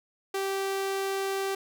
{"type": "tone", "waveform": "sawtooth", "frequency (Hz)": 389.5, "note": "G4", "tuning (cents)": -11, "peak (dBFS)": -24, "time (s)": [0.34, 1.55], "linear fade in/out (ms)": 5, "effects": []}